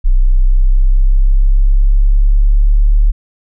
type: exponential sweep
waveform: sine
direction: up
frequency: 31.26 to 36.71 Hz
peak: -5 dBFS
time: 0.04-3.12 s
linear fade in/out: 20 ms
effects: none